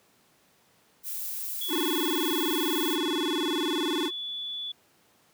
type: noise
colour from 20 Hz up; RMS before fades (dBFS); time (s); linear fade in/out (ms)
violet; -34; 1.03-2.98; 50
type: tone with pitch glide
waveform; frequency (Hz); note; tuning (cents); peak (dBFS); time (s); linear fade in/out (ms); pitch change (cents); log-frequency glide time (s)
sine; 3375 to 3446; G#7 to A7; +27 to -37; -32; 1.61-4.72; 5; +36; 2.46-4.37
type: tone with vibrato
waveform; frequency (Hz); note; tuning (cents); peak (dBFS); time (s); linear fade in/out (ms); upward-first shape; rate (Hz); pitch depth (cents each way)
square; 326.8; E4; -15; -27; 1.68-4.11; 50; square; 20; 180
effects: pink hiss -63 dBFS RMS until 5.33 s + high-pass 150 Hz 12 dB/octave